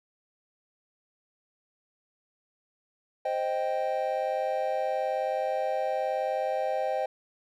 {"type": "chord", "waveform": "triangle", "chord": "C minor", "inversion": "none", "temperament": "equal", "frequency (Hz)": [523.3, 622.3, 784], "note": ["C5", "Eb5", "G5"], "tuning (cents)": [0, 0, 0], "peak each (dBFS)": -29, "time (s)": [3.25, 7.06], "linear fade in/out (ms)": 5, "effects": []}